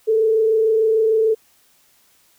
sine tone with frequency modulation, 441.6 Hz, A4, 6 cents sharp, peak -13 dBFS, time 0.07-1.35 s, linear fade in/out 20 ms, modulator 26.7 Hz, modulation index 0.41, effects white hiss -57 dBFS RMS until 2.38 s

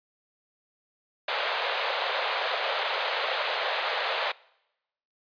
pink band-pass noise, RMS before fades -29 dBFS, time 1.28-4.32 s, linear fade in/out 5 ms, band 490 to 4200 Hz, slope 48 dB/octave, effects noise-tail reverb RT60 0.9 s tail -24 dB re dry + resampled to 11025 Hz

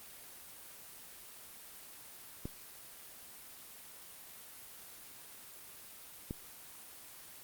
clicks, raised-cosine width 3 ms, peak -25 dBFS, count 2, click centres 2.455 / 6.309 s, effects white hiss -52 dBFS RMS until 7.43 s + Opus 24 kbps

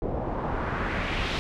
pink noise with low-pass filter sweep, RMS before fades -29 dBFS, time 0.02-1.39 s, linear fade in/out 0 ms, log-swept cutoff 550 to 3700 Hz, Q 1.7, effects none

